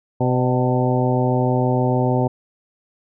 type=harmonic tone with a mistuned harmonic; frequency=126.6 Hz; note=B2; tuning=43 cents sharp; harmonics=1 / 2 / 3 / 4 / 5 / 6 / 7; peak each=-19 / -22 / -24 / -25 / -26 / -27 / -27 dBFS; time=0.2-2.28 s; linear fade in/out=10 ms; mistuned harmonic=5; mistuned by=-51 cents; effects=none